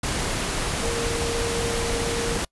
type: tone in noise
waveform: sine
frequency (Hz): 466.2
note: A#4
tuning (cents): 0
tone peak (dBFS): -27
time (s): 0.83-2.38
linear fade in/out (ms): 5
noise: pink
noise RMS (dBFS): -26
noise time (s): 0.03-2.45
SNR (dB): -4
effects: noise-tail reverb RT60 0.1 s tail -26 dB re dry + resampled to 24000 Hz